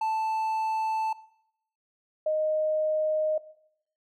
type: tone pair in turn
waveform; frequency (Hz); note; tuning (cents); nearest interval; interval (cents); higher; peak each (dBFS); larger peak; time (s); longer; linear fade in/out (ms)
triangle / sine; 880 / 619.9; A5 / D#5; 0 / -7; tritone; 607; first; -23; neither; 0.01-1.13 / 2.26-3.38; neither; 5
effects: noise-tail reverb RT60 0.7 s tail -18 dB re dry